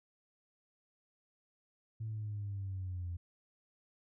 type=linear sweep; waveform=sine; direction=down; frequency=111.6 to 85.6 Hz; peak=-36 dBFS; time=2-3.17 s; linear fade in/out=10 ms; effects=tanh soft clip ceiling -33 dBFS